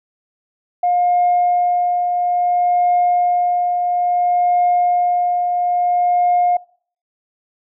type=tone with tremolo; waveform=sine; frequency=711 Hz; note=F5; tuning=31 cents sharp; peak=-10 dBFS; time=0.83-6.57 s; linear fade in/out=5 ms; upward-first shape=triangle; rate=0.59 Hz; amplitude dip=45%; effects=noise-tail reverb RT60 0.5 s tail -23 dB re dry + tanh soft clip ceiling -8 dBFS